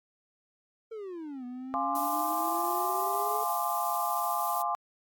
triangle exponential two-way sweep, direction down then up, 460.4 to 244.5 to 432.2 Hz, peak -35 dBFS, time 0.91-3.44 s, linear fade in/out 10 ms, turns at 1.45 s
sine chord, D half-diminished seventh, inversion first, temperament equal with one note detuned, 698.5 / 830.6 / 1046.5 / 1182.8 Hz, F5 / Ab5 / C6 / D6, 0 / 0 / 0 / +12 cents, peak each -33 dBFS, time 1.74-4.75 s, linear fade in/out 0 ms
violet noise, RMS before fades -38 dBFS, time 1.95-4.62 s, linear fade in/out 2 ms
effects AAC 64 kbps

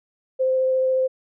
sine tone with vibrato, 520 Hz, C5, 11 cents flat, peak -17 dBFS, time 0.39-1.08 s, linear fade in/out 20 ms, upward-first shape triangle, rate 14 Hz, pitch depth 9 cents each way, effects none

